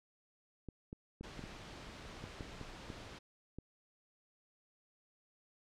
clicks, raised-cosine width 3 ms, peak -32 dBFS, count 10, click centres 0.687 / 0.929 / 1.21 / 1.393 / 1.439 / 2.24 / 2.408 / 2.613 / 2.902 / 3.586 s
pink noise, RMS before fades -50 dBFS, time 1.23-3.19 s, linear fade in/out 10 ms
effects low-pass 5000 Hz 12 dB/octave

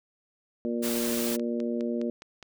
harmonic tone, 118.3 Hz, A#2, 26 cents sharp, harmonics 2 / 3 / 4 / 5, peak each -29 / -33 / -35 / -37 dBFS, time 0.65-2.1 s, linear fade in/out 0 ms
white noise, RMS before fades -33 dBFS, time 0.82-1.37 s, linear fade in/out 20 ms
click train, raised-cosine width 0.2 ms, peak -27 dBFS, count 7, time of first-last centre 1.19-2.427 s, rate 4.85 Hz
effects none

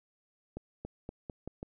accelerating click train, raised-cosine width 2 ms, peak -26 dBFS, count 6, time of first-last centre 0.57-1.629 s, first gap 280 ms, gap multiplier 0.86, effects none

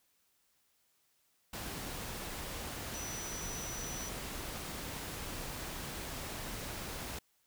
sine tone in noise, 5920 Hz, F#8, in tune, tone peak -43 dBFS, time 2.94-4.09 s, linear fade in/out 5 ms, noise pink, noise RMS -42 dBFS, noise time 1.53-7.19 s, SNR -4 dB, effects white hiss -74 dBFS RMS until 7.46 s

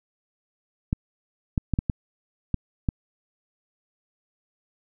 clicks, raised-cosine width 5 ms, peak -10 dBFS, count 7, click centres 0.929 / 1.578 / 1.737 / 1.789 / 1.898 / 2.543 / 2.888 s, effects none

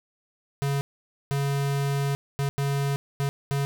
square tone bursts at uneven times, 140 Hz, C#3, 18 cents sharp, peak -24 dBFS, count 6, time 0.62-0.81 / 1.31-2.15 / 2.39-2.49 / 2.58-2.96 / 3.2-3.29 / 3.51-3.65 s, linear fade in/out 0 ms, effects none

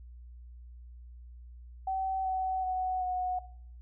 sine tone with pitch steps, 764 / 753.5 / 743.1 / 732.9 Hz, G5 / F#5 / F#5 / F#5, -45 / +31 / +7 / -17 cents, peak -29 dBFS, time 1.87-3.39 s, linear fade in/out 5 ms, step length 380 ms, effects noise-tail reverb RT60 0.6 s tail -18 dB re dry + added 60 Hz sine -46 dBFS peak until 3.81 s

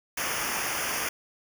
pink noise with comb filter, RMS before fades -30 dBFS, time 0.17-1.09 s, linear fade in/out 5 ms, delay 0.25 ms, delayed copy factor -0.9, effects none

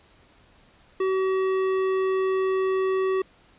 sine tone with tanh clipping, 379.5 Hz, F#4, 44 cents sharp, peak -23 dBFS, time 1-3.22 s, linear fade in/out 5 ms, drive 14 dB, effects pink hiss -57 dBFS RMS until 3.58 s + resampled to 8000 Hz

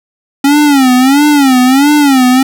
square tone with vibrato, 273.1 Hz, C#4, 26 cents flat, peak -5 dBFS, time 0.44-2.43 s, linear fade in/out 5 ms, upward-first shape sine, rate 1.5 Hz, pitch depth 150 cents each way, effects none

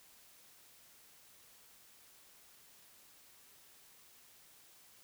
silence, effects white hiss -62 dBFS RMS until 5.03 s

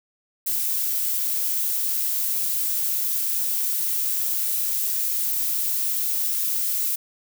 violet noise, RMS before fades -24 dBFS, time 0.46-6.96 s, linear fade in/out 10 ms, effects none

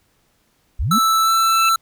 sine linear sweep, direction up, 36.71 to 254.1 Hz, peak -17 dBFS, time 0.79-0.99 s, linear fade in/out 10 ms
square tone with pitch glide, 1318.5 to 1333.8 Hz, E6 to E6, 0 to +20 cents, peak -14 dBFS, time 0.91-1.76 s, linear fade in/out 5 ms, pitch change +20 cents, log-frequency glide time 1.23-1.31 s
sine tone with exponential growth, 2637 Hz, E7, in tune, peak -17 dBFS, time 1.13-1.69 s, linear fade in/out 2 ms, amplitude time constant 120 ms
effects pink hiss -62 dBFS RMS until 1.81 s

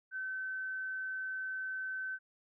sine tone, 1530 Hz, G6, 42 cents flat, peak -36 dBFS, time 0.11-2.19 s, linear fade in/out 50 ms, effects none

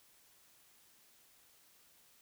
silence, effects white hiss -66 dBFS RMS until 2.21 s

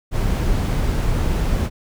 brown noise, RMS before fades -19 dBFS, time 0.11-1.7 s, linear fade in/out 50 ms, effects none

